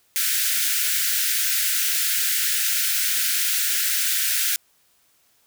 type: high-pass noise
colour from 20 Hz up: white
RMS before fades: -22 dBFS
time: 0.16-4.56 s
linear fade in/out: 0 ms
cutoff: 1400 Hz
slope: 96 dB/octave
effects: white hiss -62 dBFS RMS until 5.46 s